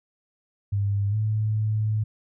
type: tone with pitch glide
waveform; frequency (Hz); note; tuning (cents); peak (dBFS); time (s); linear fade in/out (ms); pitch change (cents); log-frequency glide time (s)
sine; 100.6 to 107.82; G2 to A2; +45 to -35; -21; 0.72-2.04; 10; +120; 1.1-1.15
effects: none